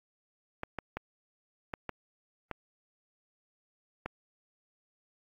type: clicks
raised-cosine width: 0.5 ms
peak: -20 dBFS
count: 7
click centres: 0.634 / 0.787 / 0.97 / 1.738 / 1.893 / 2.513 / 4.06 s
effects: AAC 64 kbps